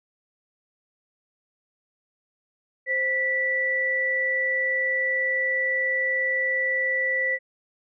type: tone pair together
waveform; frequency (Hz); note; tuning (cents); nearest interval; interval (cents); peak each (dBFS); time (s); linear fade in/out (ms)
sine; 523.1 / 1963; C5 / B6; -1 / -11; octave + major seventh; 2290; -30 / -22; 2.86-7.39; 50
effects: none